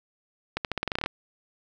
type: accelerating click train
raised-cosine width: 0.3 ms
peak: -11 dBFS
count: 12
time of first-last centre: 0.57-1.061 s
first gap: 78 ms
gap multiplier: 0.88
effects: none